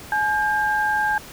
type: tone pair together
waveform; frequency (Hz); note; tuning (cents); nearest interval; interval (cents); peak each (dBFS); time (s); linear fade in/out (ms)
sine; 847.6 / 1600; G#5 / G6; +35 / +35; major seventh; 1100; -21; 0.12-1.18; 2
effects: pink hiss -40 dBFS RMS until 1.32 s